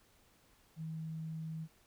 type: tone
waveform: sine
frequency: 159.7 Hz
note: D#3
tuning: 45 cents sharp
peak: -39 dBFS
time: 0.76-1.68 s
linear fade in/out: 50 ms
effects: pink hiss -68 dBFS RMS until 1.86 s